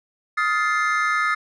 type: chord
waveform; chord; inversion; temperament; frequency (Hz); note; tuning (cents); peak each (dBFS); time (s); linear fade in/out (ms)
triangle; F dominant seventh; third; just; 1257.2 / 1396.9 / 1746.1 / 2095; Eb6 / F6 / A6 / C7; +18 / 0 / -14 / +2; -20 / -25 / -23 / -24; 0.37-1.35; 10
effects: resampled to 22050 Hz